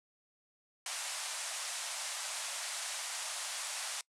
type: band-pass noise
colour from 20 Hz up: white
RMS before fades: -40 dBFS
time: 0.86-4.01 s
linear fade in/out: 2 ms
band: 590 to 10000 Hz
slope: 48 dB/octave
effects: noise-tail reverb RT60 0.1 s tail -23 dB re dry